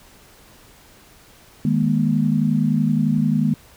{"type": "chord", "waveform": "sine", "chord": "D# suspended fourth", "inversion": "none", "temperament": "equal with one note detuned", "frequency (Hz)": [155.56, 207.7, 238.7], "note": ["D#3", "G#3", "A#3"], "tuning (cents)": [0, 0, 41], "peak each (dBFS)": -20, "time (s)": [1.65, 3.54], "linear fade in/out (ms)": 2, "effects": ["pink hiss -49 dBFS RMS until 3.76 s"]}